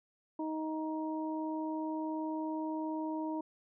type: harmonic tone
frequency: 313.8 Hz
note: D#4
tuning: 15 cents sharp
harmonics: 1 / 2 / 3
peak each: -35 / -43 / -41 dBFS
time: 0.39-3.41 s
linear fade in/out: 5 ms
effects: none